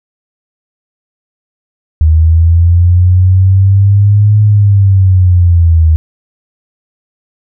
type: linear two-way sweep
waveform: sine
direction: up then down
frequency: 77.78 to 106 to 78.4 Hz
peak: -3 dBFS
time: 2.01-5.96 s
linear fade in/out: 0 ms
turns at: 4.41 s
effects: none